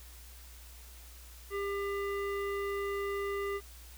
square tone with low-pass filter, 400 Hz, G4, 35 cents sharp, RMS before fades -35 dBFS, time 1.5-3.61 s, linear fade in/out 50 ms, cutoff 2000 Hz, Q 1.9, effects added 60 Hz sine -50 dBFS peak until 3.97 s + white hiss -55 dBFS RMS until 3.97 s

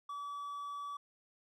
triangle tone, 1147 Hz, D6, 41 cents flat, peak -38 dBFS, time 0.09-0.97 s, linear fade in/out 5 ms, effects none

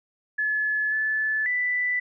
sine tone with pitch steps, 1715 / 1737 / 1983 Hz, A6 / A6 / B6, -45 / -23 / +7 cents, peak -22 dBFS, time 0.38-2 s, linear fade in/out 10 ms, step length 540 ms, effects none

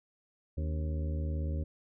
harmonic tone with a mistuned harmonic, 77.78 Hz, D#2, in tune, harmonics 1 / 2 / 3 / 4 / 5 / 6 / 7, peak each -31 / -40 / -46 / -45 / -50 / -52 / -48 dBFS, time 0.57-1.64 s, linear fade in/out 10 ms, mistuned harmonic 4, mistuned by -110 cents, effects none

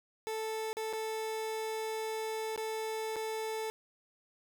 30% pulse tone with dropouts, 440 Hz, A4, in tune, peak -32 dBFS, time 0.27-3.7 s, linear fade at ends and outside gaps 0 ms, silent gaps 0.73-0.769 / 0.928-0.934 / 2.561-2.577 / 3.159-3.164 s, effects 11-bit

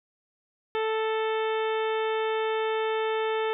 harmonic tone with a mistuned harmonic, 440 Hz, A4, in tune, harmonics 1 / 2 / 3 / 4 / 5 / 6 / 7 / 8, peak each -26 / -32 / -36 / -38 / -40 / -42 / -43 / -44 dBFS, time 0.75-3.53 s, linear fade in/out 0 ms, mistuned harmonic 8, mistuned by +23 cents, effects none

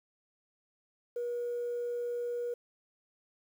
sine tone, 480.7 Hz, B4, 47 cents flat, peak -31 dBFS, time 1.16-2.54 s, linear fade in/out 5 ms, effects tanh soft clip ceiling -29 dBFS + 10-bit

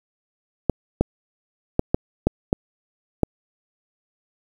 clicks, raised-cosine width 2 ms, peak -3 dBFS, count 7, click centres 0.697 / 1.01 / 1.794 / 1.945 / 2.27 / 2.529 / 3.233 s, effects 7-bit

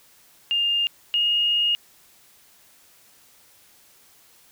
sine tone pair in turn, 2813 / 2856 Hz, F7 / F7, +12 / +38 cents, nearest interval unison, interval 26 cents, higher second, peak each -19 / -18 dBFS, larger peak second, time 0.51-0.87 / 1.14-1.75 s, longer second, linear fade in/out 0 ms, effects white hiss -55 dBFS RMS until 4.51 s

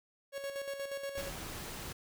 45% pulse tone with tremolo, 554.4 Hz, C#5, in tune, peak -36 dBFS, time 0.32-1.31 s, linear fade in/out 50 ms, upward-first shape square, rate 8.4 Hz, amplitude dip 50%
pink noise, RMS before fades -43 dBFS, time 1.17-1.93 s, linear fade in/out 10 ms
effects none

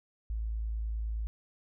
sine tone, 54.8 Hz, A1, 6 cents flat, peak -31 dBFS, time 0.3-1.27 s, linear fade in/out 0 ms, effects none

